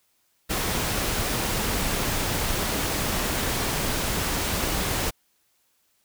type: noise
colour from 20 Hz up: pink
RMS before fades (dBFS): -26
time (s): 0.49-5.11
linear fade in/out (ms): 20
effects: white hiss -68 dBFS RMS until 6.04 s

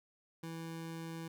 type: tone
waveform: 25% pulse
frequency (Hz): 164.3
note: E3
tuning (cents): -5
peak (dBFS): -38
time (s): 0.43-1.28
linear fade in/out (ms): 5
effects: none

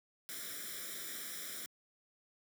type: noise with comb filter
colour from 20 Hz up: white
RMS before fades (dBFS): -44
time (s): 0.29-1.66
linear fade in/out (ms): 0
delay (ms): 0.55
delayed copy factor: +1
effects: high-pass 200 Hz 12 dB/octave

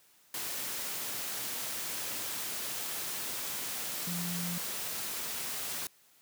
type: tone in noise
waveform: sine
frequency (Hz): 174.61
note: F3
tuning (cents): 0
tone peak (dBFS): -35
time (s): 4.07-4.58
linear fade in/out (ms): 2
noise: white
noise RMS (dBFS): -37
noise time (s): 0.34-5.87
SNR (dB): -1
effects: white hiss -64 dBFS RMS until 6.21 s + high-pass 100 Hz 12 dB/octave

